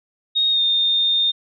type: tone with pitch glide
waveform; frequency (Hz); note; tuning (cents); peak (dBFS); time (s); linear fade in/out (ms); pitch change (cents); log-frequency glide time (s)
sine; 3729 to 3646; A#7 to A#7; 0 to -39; -15; 0.35-1.32; 20; -39; 0.51-0.61
effects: none